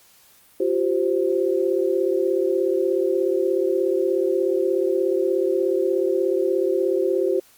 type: chord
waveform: sine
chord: F suspended second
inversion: none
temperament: equal with one note detuned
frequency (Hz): 349.2 / 385.9 / 523.3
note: F4 / G4 / C5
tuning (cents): 0 / -27 / 0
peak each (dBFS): -23 / -21 / -24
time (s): 0.6-7.4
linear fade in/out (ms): 5
effects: white hiss -54 dBFS RMS until 7.57 s + Opus 48 kbps